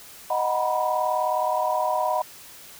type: chord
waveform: sine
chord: B major seventh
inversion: first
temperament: equal with one note detuned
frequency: 622.3 / 740 / 948.6 / 987.8 Hz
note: D#5 / F#5 / A#5 / B5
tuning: 0 / 0 / +30 / 0 cents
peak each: -26 / -26 / -30 / -26 dBFS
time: 0.3-2.22 s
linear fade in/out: 5 ms
effects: white hiss -45 dBFS RMS until 2.79 s